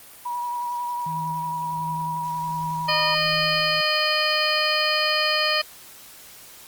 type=tone with vibrato; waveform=sine; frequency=966 Hz; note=B5; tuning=39 cents flat; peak=-25 dBFS; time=0.25-3.15 s; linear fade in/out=10 ms; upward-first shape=sine; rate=11 Hz; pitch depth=22 cents each way
type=tone with tremolo; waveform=sine; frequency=159.5 Hz; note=D#3; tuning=43 cents sharp; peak=-30 dBFS; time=1.06-3.81 s; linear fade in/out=5 ms; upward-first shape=sine; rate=1.4 Hz; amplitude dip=50%
type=harmonic tone; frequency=613 Hz; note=D#5; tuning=26 cents flat; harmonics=1 / 2 / 3 / 4 / 5 / 7 / 8; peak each=-27 / -27 / -27 / -27 / -27 / -27 / -27 dBFS; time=2.88-5.62 s; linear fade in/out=10 ms
effects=white hiss -45 dBFS RMS until 6.67 s + Opus 32 kbps